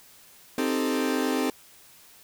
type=chord; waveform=40% pulse; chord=A half-diminished seventh; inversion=first; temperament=equal; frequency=261.6 / 311.1 / 392 / 440 Hz; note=C4 / Eb4 / G4 / A4; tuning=0 / 0 / 0 / 0 cents; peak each=-26 / -29 / -32 / -30 dBFS; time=0.58-1.5 s; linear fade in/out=2 ms; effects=white hiss -53 dBFS RMS until 2.23 s